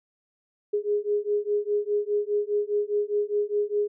sine beating tone pair, 411.9 / 416.8 Hz, G#4 / G#4, -14 / +6 cents, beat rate 4.9 Hz, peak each -26 dBFS, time 0.73-3.88 s, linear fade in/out 10 ms, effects none

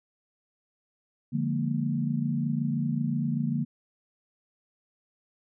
sine chord, Bb dominant seventh, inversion first, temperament equal, 146.83 / 174.61 / 207.7 / 233.1 Hz, D3 / F3 / Ab3 / Bb3, 0 / 0 / 0 / 0 cents, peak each -29 / -33 / -35 / -29 dBFS, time 1.32-3.65 s, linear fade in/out 20 ms, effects none

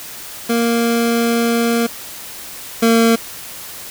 25% pulse tone pair in turn, 233.1 / 228.7 Hz, A#3 / A#3, 0 / -33 cents, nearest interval unison, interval 33 cents, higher first, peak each -10 / -6 dBFS, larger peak second, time 0.49-1.87 / 2.82-3.16 s, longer first, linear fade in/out 10 ms, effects white hiss -32 dBFS RMS until 3.9 s

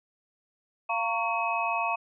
sine tone cluster, 692 / 916 / 1116 / 2551 Hz, F5 / A#5 / C#6 / D#7, -16 / -31 / +11 / +43 cents, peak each -31 dBFS, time 0.89-1.96 s, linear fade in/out 10 ms, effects none

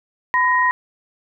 sine tone pair together, 1005 / 1877 Hz, B5 / A#6, +30 / +11 cents, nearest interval major seventh, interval 1081 cents, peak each -16 / -17 dBFS, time 0.34-0.71 s, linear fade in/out 0 ms, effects none

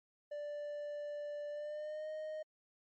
triangle tone with pitch glide, 587.3 to 620.1 Hz, D5 to D#5, 0 to -6 cents, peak -38 dBFS, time 0.31-2.43 s, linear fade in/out 10 ms, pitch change +94 cents, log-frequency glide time 1.5-2.09 s, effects MP3 32 kbps

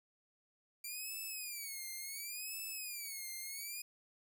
5% pulse tone with vibrato, 2349 Hz, D7, in tune, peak -33 dBFS, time 0.84-3.82 s, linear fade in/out 5 ms, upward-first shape sine, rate 0.7 Hz, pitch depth 190 cents each way, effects none

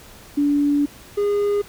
sine / triangle tone pair in turn, 288.5 / 408.9 Hz, D4 / G#4, -31 / -27 cents, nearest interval tritone, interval 604 cents, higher second, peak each -15 dBFS, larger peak neither, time 0.37-0.86 / 1.17-1.62 s, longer first, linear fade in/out 10 ms, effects pink hiss -44 dBFS RMS until 1.68 s

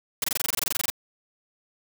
white noise bursts, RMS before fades -25 dBFS, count 16, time 0.22-0.901 s, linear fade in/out 2 ms, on 21 ms, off 23 ms, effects none

